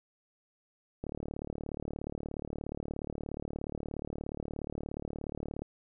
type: click train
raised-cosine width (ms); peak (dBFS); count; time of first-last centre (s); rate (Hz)
2; -24; 170; 1.04-5.62; 36.9
effects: none